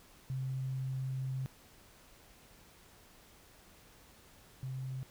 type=tone pair in turn; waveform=sine; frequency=131.7 / 131.05 Hz; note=C3 / C3; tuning=+12 / +3 cents; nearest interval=unison; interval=9 cents; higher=first; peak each=-34 / -37 dBFS; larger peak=first; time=0.3-1.46 / 4.63-5.03 s; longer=first; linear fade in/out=0 ms; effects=pink hiss -60 dBFS RMS until 5.1 s